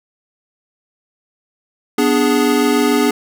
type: chord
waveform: square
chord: G# diminished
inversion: first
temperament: equal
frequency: 246.9 / 293.7 / 415.3 Hz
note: B3 / D4 / G#4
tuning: 0 / 0 / 0 cents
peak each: -17 dBFS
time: 1.98-3.11 s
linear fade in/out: 5 ms
effects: none